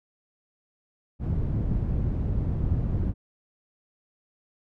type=low-pass noise; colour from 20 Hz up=white; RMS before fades=-26 dBFS; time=1.19-3.14 s; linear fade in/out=50 ms; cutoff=120 Hz; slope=12 dB/octave; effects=none